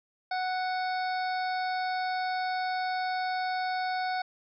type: harmonic tone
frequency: 740 Hz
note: F#5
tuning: in tune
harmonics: 1 / 2 / 3 / 5 / 6 / 7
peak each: -29 / -36 / -41 / -46 / -43 / -48 dBFS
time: 0.31-4.22 s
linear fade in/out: 5 ms
effects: none